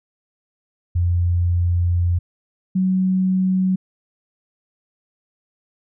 sine tone pair in turn, 87.4 / 186.91 Hz, F2 / F#3, +2 / +18 cents, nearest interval octave + minor second, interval 1316 cents, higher second, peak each -15 dBFS, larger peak neither, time 0.95-2.19 / 2.75-3.76 s, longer first, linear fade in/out 10 ms, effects none

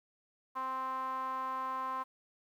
sawtooth tone with band-pass filter, 261.3 Hz, C4, 2 cents flat, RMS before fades -37 dBFS, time 0.55-2.04 s, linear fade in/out 20 ms, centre 1100 Hz, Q 9.8, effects 11-bit

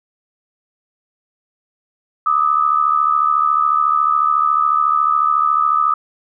sine tone pair together, 1200 / 1274 Hz, D6 / D#6, +37 / +41 cents, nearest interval minor second, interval 104 cents, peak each -15 dBFS, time 2.26-5.94 s, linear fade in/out 5 ms, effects none

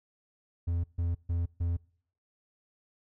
triangle tone bursts, 85.5 Hz, F2, 36 cents flat, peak -25 dBFS, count 4, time 0.67-1.77 s, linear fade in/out 10 ms, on 170 ms, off 140 ms, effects noise-tail reverb RT60 0.6 s tail -25 dB re dry

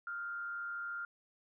sine tone with frequency modulation, 1396.9 Hz, F6, in tune, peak -38 dBFS, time 0.07-1.05 s, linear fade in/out 2 ms, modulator 124 Hz, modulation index 0.41, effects none

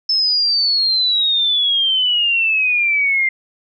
sine exponential sweep, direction down, 5274 to 2093 Hz, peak -13 dBFS, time 0.09-3.29 s, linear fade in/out 5 ms, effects none

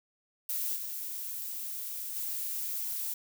violet noise with level steps, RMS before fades -33 / -38 / -35 dBFS, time 0.49-3.14 s, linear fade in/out 5 ms, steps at 0.75 / 2.15 s, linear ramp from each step 20 ms, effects none

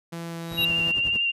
sawtooth tone with pitch glide, 168 to 166.94 Hz, E3 to E3, +33 to +22 cents, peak -28 dBFS, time 0.12-0.92 s, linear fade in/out 10 ms, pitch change -11 cents, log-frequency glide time 0.28-0.35 s
square tone with exponential growth, 3831 Hz, A#7, 47 cents sharp, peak -22 dBFS, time 0.4-0.65 s, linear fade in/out 5 ms, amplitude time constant 53 ms
brown noise with tremolo, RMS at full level -30 dBFS, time 0.5-1.18 s, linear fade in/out 20 ms, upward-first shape triangle, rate 11 Hz, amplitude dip 95%
sine tone with vibrato, 2783 Hz, F7, 7 cents flat, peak -21 dBFS, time 0.57-1.32 s, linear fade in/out 20 ms, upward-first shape sine, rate 11 Hz, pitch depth 20 cents each way
effects high-pass 80 Hz 12 dB/octave + resampled to 32000 Hz

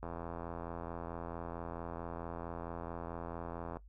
click train, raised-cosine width 1 ms, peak -28 dBFS, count 317, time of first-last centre 0.03-3.77 s, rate 84.5 Hz, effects noise-tail reverb RT60 0.1 s tail -17 dB re dry + added 50 Hz sine -53 dBFS peak until 3.88 s

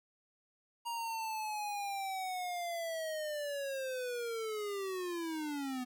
square linear sweep, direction down, 944 to 246.9 Hz, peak -37 dBFS, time 0.85-5.85 s, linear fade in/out 20 ms, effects 12-bit

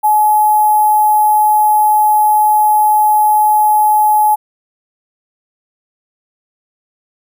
sine tone with sample-and-hold, 849 Hz, G#5, 38 cents sharp, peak -7 dBFS, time 0.03-4.36 s, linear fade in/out 20 ms, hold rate 11025 Hz, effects none

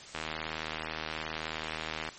click train, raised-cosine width 0.3 ms, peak -18 dBFS, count 154, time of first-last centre 0.15-2.089 s, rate 78.9 Hz, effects white hiss -48 dBFS RMS until 2.18 s + MP3 32 kbps

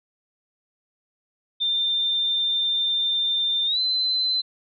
sine tone with pitch glide, 3592 to 4055 Hz, A7 to B7, +35 to +45 cents, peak -20 dBFS, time 1.6-4.42 s, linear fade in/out 20 ms, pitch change +210 cents, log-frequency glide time 3.66-3.79 s, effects none

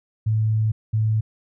sine tone pair in turn, 109.3 / 109.3 Hz, A2 / A2, -11 / -11 cents, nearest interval unison, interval 0 cents, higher neither, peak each -17 dBFS, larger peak neither, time 0.26-0.72 / 0.93-1.21 s, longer first, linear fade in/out 10 ms, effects none

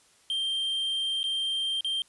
triangle tone with dropouts, 3165 Hz, G7, 16 cents sharp, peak -25 dBFS, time 0.3-2.02 s, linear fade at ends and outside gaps 1 ms, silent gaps 1.231-1.24 / 1.808-1.846 s, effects white hiss -61 dBFS RMS until 2.08 s + resampled to 24000 Hz

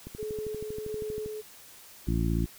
click train, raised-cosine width 3 ms, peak -27 dBFS, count 16, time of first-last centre 0.07-1.26 s, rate 12.6 Hz
sine tone with tremolo, 429 Hz, A4, 44 cents flat, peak -32 dBFS, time 0.18-1.42 s, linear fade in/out 20 ms, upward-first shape square, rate 1.4 Hz, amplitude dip 25%
harmonic tone, 56.6 Hz, A1, 50 cents sharp, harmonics 1 / 2 / 3 / 4 / 5 / 6, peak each -28 / -31 / -31 / -35 / -35 / -36 dBFS, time 2.07-2.46 s, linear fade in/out 10 ms
effects white hiss -51 dBFS RMS until 2.58 s

